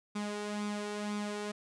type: tone with flanger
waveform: sawtooth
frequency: 207.7 Hz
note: G#3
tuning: in tune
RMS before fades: -37 dBFS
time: 0.15-1.52 s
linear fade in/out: 10 ms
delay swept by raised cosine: 0.83 to 2.23 ms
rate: 2 Hz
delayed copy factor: +0.55
effects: resampled to 22050 Hz